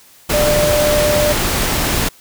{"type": "tone in noise", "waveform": "sine", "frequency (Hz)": 595, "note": "D5", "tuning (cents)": 22, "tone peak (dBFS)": -13, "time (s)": [0.33, 1.33], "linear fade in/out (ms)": 10, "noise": "pink", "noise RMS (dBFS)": -17, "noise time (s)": [0.29, 2.09], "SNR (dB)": 1, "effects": ["white hiss -46 dBFS RMS until 2.2 s"]}